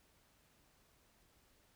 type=silence; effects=pink hiss -71 dBFS RMS until 1.75 s